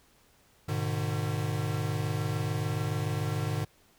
square chord, G# diminished, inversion none, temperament equal with one note detuned, 103.83 / 123.47 / 150.7 Hz, G#2 / B2 / D3, 0 / 0 / +45 cents, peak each -33 / -36 / -33 dBFS, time 0.68-3.65 s, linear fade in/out 10 ms, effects pink hiss -63 dBFS RMS until 3.98 s

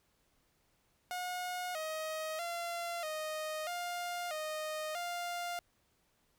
sawtooth tone with pitch steps, 722 / 629 / 687 / 621 / 704 / 619 / 700 Hz, F#5 / D#5 / F5 / D#5 / F5 / D#5 / F5, -43 / +19 / -29 / -3 / +14 / -9 / +4 cents, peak -33 dBFS, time 1.11-5.59 s, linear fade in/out 0 ms, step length 640 ms, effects pink hiss -74 dBFS RMS until 6.38 s

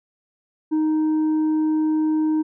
triangle tone with tanh clipping, 311.1 Hz, D#4, in tune, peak -18 dBFS, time 0.71-2.43 s, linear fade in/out 20 ms, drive 8 dB, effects none

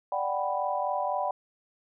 sine chord, G major seventh, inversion second, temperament equal, 587.3 / 740 / 784 / 987.8 Hz, D5 / F#5 / G5 / B5, 0 / 0 / 0 / 0 cents, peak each -32 dBFS, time 0.12-1.31 s, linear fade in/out 2 ms, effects none

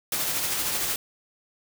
white noise with tremolo, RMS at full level -26 dBFS, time 0.12-0.96 s, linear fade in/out 2 ms, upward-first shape sine, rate 13 Hz, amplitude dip 30%, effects none

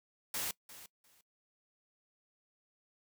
white noise with echo, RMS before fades -37 dBFS, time 0.34-0.51 s, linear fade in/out 2 ms, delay 350 ms, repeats 2, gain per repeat -15 dB, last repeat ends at 1.21 s, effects noise-tail reverb RT60 0.1 s tail -21 dB re dry

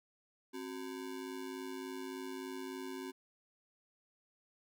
square ring-modulated tone, 319.6 Hz, D#4, 47 cents sharp, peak -39 dBFS, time 0.53-3.12 s, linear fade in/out 20 ms, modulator 51.7 Hz, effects none

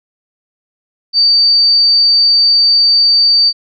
sine tone, 4612 Hz, D8, 32 cents flat, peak -6 dBFS, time 1.13-3.53 s, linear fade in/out 50 ms, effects none

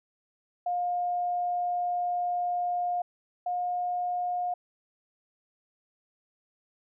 sine tone pair in turn, 710 / 714.9 Hz, F5 / F5, +28 / +40 cents, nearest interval unison, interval 12 cents, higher second, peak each -26 / -27 dBFS, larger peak first, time 0.66-3.02 / 3.46-4.54 s, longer first, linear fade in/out 5 ms, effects none

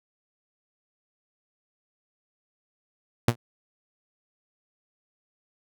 sawtooth tone with exponential decay, 118.2 Hz, A#2, 24 cents sharp, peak -11 dBFS, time 3.28-3.36 s, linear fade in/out 5 ms, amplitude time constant 16 ms, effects none

